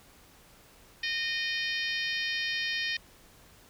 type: harmonic tone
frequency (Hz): 615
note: D#5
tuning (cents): -20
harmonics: 3 / 4 / 5 / 6 / 7 / 8 / 9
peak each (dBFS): -33 / -35 / -37 / -39 / -40 / -41 / -42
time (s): 1.03-2.97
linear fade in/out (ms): 5
effects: pink hiss -57 dBFS RMS until 3.69 s